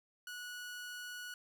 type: tone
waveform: sawtooth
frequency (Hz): 1466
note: F#6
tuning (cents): -16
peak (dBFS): -40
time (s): 0.27-1.34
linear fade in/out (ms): 2
effects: none